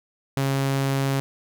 sawtooth tone, 136.5 Hz, C#3, 26 cents flat, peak -17 dBFS, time 0.37-1.2 s, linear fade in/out 0 ms, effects none

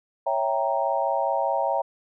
sine chord, C# diminished seventh, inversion none, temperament equal, 554.4 / 659.3 / 784 / 932.3 Hz, C#5 / E5 / G5 / Bb5, 0 / 0 / 0 / 0 cents, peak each -27 dBFS, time 0.26-1.82 s, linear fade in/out 10 ms, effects none

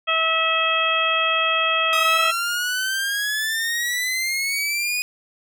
harmonic tone, 648 Hz, E5, 30 cents flat, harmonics 1 / 2 / 3 / 4 / 5, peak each -27 / -22 / -28 / -22 / -24 dBFS, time 0.07-2.32 s, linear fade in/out 20 ms
sawtooth exponential sweep, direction up, 1244.5 to 2489 Hz, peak -18 dBFS, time 1.93-5.02 s, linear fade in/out 0 ms
effects none

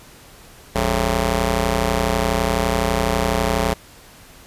10% pulse ring-modulated tone, 119.2 Hz, A#2, 39 cents sharp, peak -6 dBFS, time 0.75-3.74 s, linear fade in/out 10 ms, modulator 314 Hz, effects pink hiss -45 dBFS RMS until 4.46 s + resampled to 32000 Hz

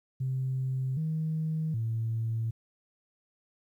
sine tone with pitch steps, 130.9 / 158 / 113.2 Hz, C3 / D#3 / A2, +1 / +27 / +50 cents, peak -27 dBFS, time 0.2-2.51 s, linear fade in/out 10 ms, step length 770 ms, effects tanh soft clip ceiling -23 dBFS + 11-bit

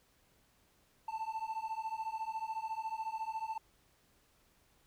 triangle beating tone pair, 879 / 893 Hz, A5 / A5, -2 / +25 cents, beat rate 14 Hz, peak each -38 / -38 dBFS, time 1.08-3.58 s, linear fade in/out 5 ms, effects pink hiss -70 dBFS RMS until 4.86 s

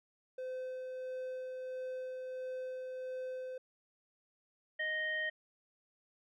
triangle tone with tremolo, 513 Hz, C5, 34 cents flat, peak -36 dBFS, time 0.38-3.58 s, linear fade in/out 5 ms, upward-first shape sine, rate 1.5 Hz, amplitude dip 25%
harmonic tone, 622.3 Hz, D#5, in tune, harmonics 1 / 3 / 5, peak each -43 / -34 / -46 dBFS, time 4.79-5.3 s, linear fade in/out 10 ms
effects none

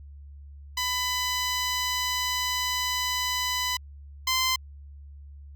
10% pulse tone pair in turn, 1000 / 1035.7 Hz, B5 / C6, +21 / -18 cents, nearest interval minor second, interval 61 cents, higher second, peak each -17 / -14 dBFS, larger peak second, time 0.77-3.77 / 4.27-4.56 s, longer first, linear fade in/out 5 ms, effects added 71 Hz sine -42 dBFS peak until 5.55 s

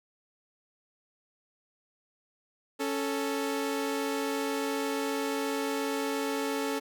sawtooth tone pair together, 277.2 / 440 Hz, C#4 / A4, 0 / 0 cents, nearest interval minor sixth, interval 800 cents, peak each -28 dBFS, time 2.79-6.8 s, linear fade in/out 20 ms, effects none

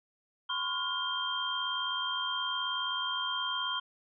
sine tone cluster, 1019 / 1098 / 1419 / 3174 Hz, C6 / C#6 / F6 / G7, -46 / -17 / +27 / +21 cents, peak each -37 / -40 / -38 / -33 dBFS, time 0.49-3.8 s, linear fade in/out 10 ms, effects none

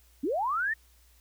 sine linear sweep, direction up, 239.3 to 1864.7 Hz, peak -26 dBFS, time 0.23-0.74 s, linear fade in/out 10 ms, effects added 60 Hz sine -59 dBFS peak until 1.2 s + white hiss -64 dBFS RMS until 1.2 s

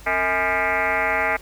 sine tone with frequency modulation, 1395 Hz, F6, 2 cents flat, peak -18 dBFS, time 0.06-1.37 s, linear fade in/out 10 ms, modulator 188 Hz, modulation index 4.7, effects added 50 Hz sine -41 dBFS peak until 1.41 s + pink hiss -46 dBFS RMS until 1.41 s

